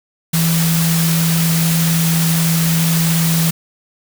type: tone in noise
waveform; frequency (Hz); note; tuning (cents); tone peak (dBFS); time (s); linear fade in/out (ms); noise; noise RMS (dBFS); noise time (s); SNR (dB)
sine; 164.81; E3; 0; -13; 0.33-3.51; 10; white; -20; 0.33-3.51; +4
effects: none